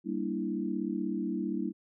sine chord, E half-diminished seventh, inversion first, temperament equal, 196 / 233.1 / 293.7 / 329.6 Hz, G3 / Bb3 / D4 / E4, 0 / 0 / 0 / 0 cents, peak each -35 / -36 / -36 / -35 dBFS, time 0.04-1.73 s, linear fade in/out 50 ms, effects none

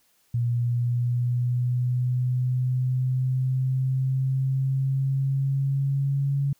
sine linear sweep, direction up, 119.1 to 140 Hz, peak -21 dBFS, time 0.34-6.53 s, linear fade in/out 5 ms, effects white hiss -65 dBFS RMS until 6.59 s

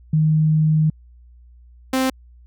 sine / sawtooth tone pair in turn, 155.56 / 261.6 Hz, D#3 / C4, 0 / 0 cents, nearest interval major sixth, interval 900 cents, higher second, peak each -13 dBFS, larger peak neither, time 0.13-0.9 / 1.93-2.1 s, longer first, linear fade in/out 5 ms, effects added 60 Hz sine -44 dBFS peak until 2.46 s

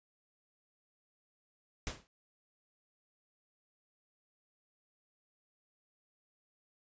pink noise with exponential decay, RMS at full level -35 dBFS, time 1.87-2.07 s, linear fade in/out 0 ms, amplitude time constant 42 ms, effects resampled to 16000 Hz

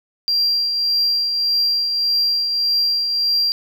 sine tone with tremolo, 4746 Hz, D8, 17 cents sharp, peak -12 dBFS, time 0.28-3.52 s, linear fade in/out 0 ms, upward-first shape triangle, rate 1.7 Hz, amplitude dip 50%, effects tanh soft clip ceiling -12 dBFS + 8-bit

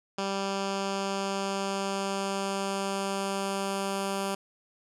10% pulse tone with low-pass filter sweep, 196 Hz, G3, in tune, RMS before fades -31 dBFS, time 0.18-4.35 s, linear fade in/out 5 ms, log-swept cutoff 6000 to 11000 Hz, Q 1.3, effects none

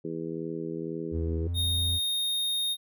harmonic tone, 82 Hz, E2, 9 cents flat, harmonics 2 / 3 / 4 / 5 / 6, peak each -38 / -40 / -36 / -36 / -43 dBFS, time 0.04-1.48 s, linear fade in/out 10 ms
triangle tone with pitch glide, 80 to 86.24 Hz, D#2 to F2, +49 to -21 cents, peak -26 dBFS, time 1.11-2 s, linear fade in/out 50 ms, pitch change +130 cents, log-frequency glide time 1.42-1.48 s
square tone, 3700 Hz, A#7, 14 cents flat, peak -27 dBFS, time 1.54-2.77 s, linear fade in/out 50 ms
effects none

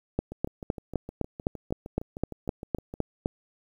two click trains, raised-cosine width 2 ms, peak -12 / -24 dBFS, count 13 / 18, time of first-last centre 0.19-3.259 / 0.32-2.939 s, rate 3.91 / 6.49 Hz, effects 9-bit

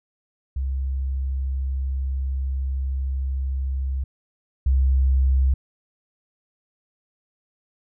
sine tone pair in turn, 66.6 / 66.06 Hz, C2 / C2, +31 / +17 cents, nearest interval unison, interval 14 cents, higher first, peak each -22 / -15 dBFS, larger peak second, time 0.56-4.04 / 4.66-5.54 s, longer first, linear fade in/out 5 ms, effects none

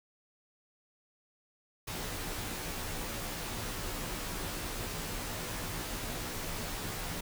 pink noise with comb filter, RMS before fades -38 dBFS, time 1.87-7.21 s, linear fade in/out 10 ms, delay 15 ms, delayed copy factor -0.8, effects none

